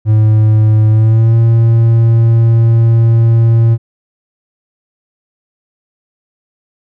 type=tone with pitch glide; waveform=triangle; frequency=108.3 to 114.74 Hz; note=A2 to A#2; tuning=-27 to -27 cents; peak=-3 dBFS; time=0.05-3.78 s; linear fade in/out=50 ms; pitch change=+100 cents; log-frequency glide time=0.89-1.37 s; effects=none